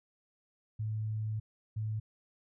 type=tone bursts at uneven times; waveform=sine; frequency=108.5 Hz; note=A2; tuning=24 cents flat; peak=-32 dBFS; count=2; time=0.79-1.4 / 1.76-2 s; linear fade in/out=10 ms; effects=none